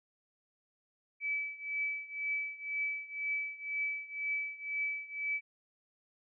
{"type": "tone with tremolo", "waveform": "sine", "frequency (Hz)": 2300, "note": "D7", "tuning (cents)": -37, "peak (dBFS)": -30, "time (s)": [1.2, 5.41], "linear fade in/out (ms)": 50, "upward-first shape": "triangle", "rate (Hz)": 2, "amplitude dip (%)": 90, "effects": []}